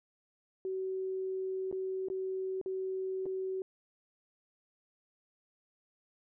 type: tone with dropouts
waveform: sine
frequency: 378.1 Hz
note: F#4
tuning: 38 cents sharp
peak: -33 dBFS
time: 0.65-3.62 s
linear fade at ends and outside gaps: 1 ms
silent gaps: 1.714-1.726 / 2.085-2.1 / 2.614-2.66 / 3.257-3.263 s
effects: none